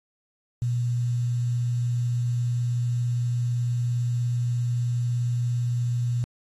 sine tone with quantisation, 120.8 Hz, B2, 38 cents flat, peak -22 dBFS, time 0.62-6.24 s, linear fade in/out 0 ms, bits 8, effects AAC 32 kbps

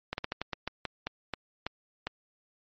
slowing click train, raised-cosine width 0.3 ms, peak -16 dBFS, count 12, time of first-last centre 0.13-2.07 s, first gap 51 ms, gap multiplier 1.23, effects MP3 32 kbps

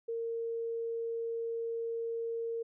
sine tone, 460 Hz, A#4, 23 cents flat, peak -33 dBFS, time 0.08-2.63 s, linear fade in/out 10 ms, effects none

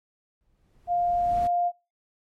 brown noise with exponential growth, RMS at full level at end -32 dBFS, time 0.41-1.47 s, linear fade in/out 0 ms, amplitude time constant 230 ms
sine tone, 702 Hz, F5, 9 cents sharp, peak -21 dBFS, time 0.87-1.72 s, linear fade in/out 50 ms
effects noise-tail reverb RT60 0.3 s tail -24 dB re dry + MP3 64 kbps

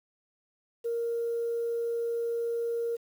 sine tone, 466.7 Hz, A#4, 2 cents sharp, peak -27 dBFS, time 0.84-2.97 s, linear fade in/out 20 ms, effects tanh soft clip ceiling -23 dBFS + 9-bit

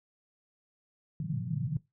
white band-pass noise, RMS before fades -33 dBFS, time 1.2-1.77 s, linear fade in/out 2 ms, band 120 to 160 Hz, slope 48 dB/octave, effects noise-tail reverb RT60 0.2 s tail -19 dB re dry

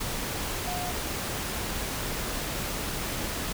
sine tone in noise, 718 Hz, F5, 48 cents sharp, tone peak -33 dBFS, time 0.67-0.92 s, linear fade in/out 10 ms, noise pink, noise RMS -32 dBFS, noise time 0-3.53 s, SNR -4 dB, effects none

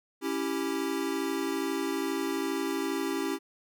square chord, C# diminished, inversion none, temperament equal, 277.2 / 329.6 / 392 Hz, C#4 / E4 / G4, 0 / 0 / 0 cents, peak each -34 dBFS, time 0.21-3.39 s, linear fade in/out 50 ms, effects none

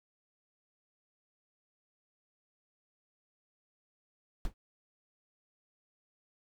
brown noise with exponential decay, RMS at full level -29 dBFS, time 4.45-4.54 s, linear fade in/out 0 ms, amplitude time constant 19 ms, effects none

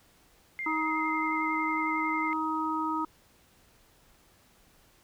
sine tone with vibrato, 2093 Hz, C7, in tune, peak -32 dBFS, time 0.59-2.33 s, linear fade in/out 0 ms, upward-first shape triangle, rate 11 Hz, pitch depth 25 cents each way
harmonic tone, 314.9 Hz, D#4, 21 cents sharp, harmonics 1 / 3 / 4, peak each -32 / -32 / -32 dBFS, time 0.66-3.05 s, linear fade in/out 5 ms
effects pink hiss -62 dBFS RMS until 5.03 s

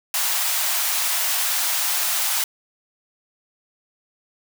white high-pass noise, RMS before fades -22 dBFS, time 0.14-2.44 s, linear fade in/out 2 ms, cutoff 640 Hz, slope 48 dB/octave, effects none

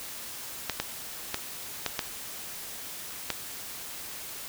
clicks, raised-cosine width 0.2 ms, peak -10 dBFS, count 6, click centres 0.697 / 0.8 / 1.344 / 1.863 / 1.992 / 3.303 s, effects white hiss -40 dBFS RMS until 4.48 s

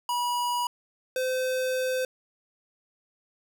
square tone pair in turn, 970 / 513.8 Hz, B5 / C5, -31 / -32 cents, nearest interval major seventh, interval 1101 cents, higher first, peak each -26 dBFS, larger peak neither, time 0.09-0.67 / 1.16-2.05 s, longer second, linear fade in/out 2 ms, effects none

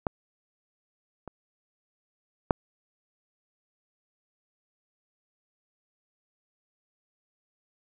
clicks, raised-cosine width 1 ms, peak -12 / -25 / -6 dBFS, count 3, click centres 0.068 / 1.277 / 2.508 s, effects none

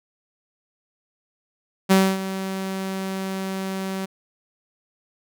sawtooth tone with ADSR envelope, 191.3 Hz, G3, 42 cents flat, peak -8 dBFS, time 1.89-4.06 s, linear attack 24 ms, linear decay 260 ms, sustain -14 dB, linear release 13 ms, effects none

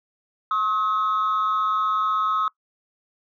sine tone pair together, 1080 / 1276.2 Hz, C#6 / D#6, -45 / +44 cents, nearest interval minor third, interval 289 cents, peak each -24 / -19 dBFS, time 0.51-2.48 s, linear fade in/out 2 ms, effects noise-tail reverb RT60 0.1 s tail -23 dB re dry + tanh soft clip ceiling -16 dBFS

